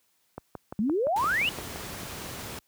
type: click train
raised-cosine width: 1 ms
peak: -22 dBFS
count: 9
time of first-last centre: 0.38-1.759 s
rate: 5.8 Hz
type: exponential sweep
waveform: sine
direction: up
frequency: 196 to 3010 Hz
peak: -23 dBFS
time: 0.79-1.49 s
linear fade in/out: 0 ms
type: noise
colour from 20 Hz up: pink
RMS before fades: -38 dBFS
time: 1.16-2.59 s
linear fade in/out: 2 ms
effects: white hiss -70 dBFS RMS until 2.67 s + high-pass 60 Hz 12 dB/octave